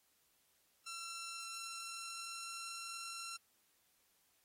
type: tone with pitch glide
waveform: 10% pulse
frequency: 1350 to 1357.8 Hz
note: E6 to F6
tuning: +41 to -49 cents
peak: -36 dBFS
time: 0.86-3.37 s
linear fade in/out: 10 ms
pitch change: +10 cents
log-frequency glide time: 1.31-2.8 s
effects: white hiss -75 dBFS RMS until 4.44 s + AAC 48 kbps